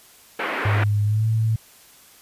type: band-pass noise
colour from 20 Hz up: white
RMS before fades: -26 dBFS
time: 0.39-0.84 s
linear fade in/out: 5 ms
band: 260 to 2200 Hz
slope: 24 dB/octave
type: tone with pitch glide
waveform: sine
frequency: 103.8 to 111.25 Hz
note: G#2 to A2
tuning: 0 to +20 cents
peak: -17 dBFS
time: 0.65-1.56 s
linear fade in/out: 5 ms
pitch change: +120 cents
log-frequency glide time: 1.04-1.27 s
effects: white hiss -50 dBFS RMS until 2.21 s + resampled to 32000 Hz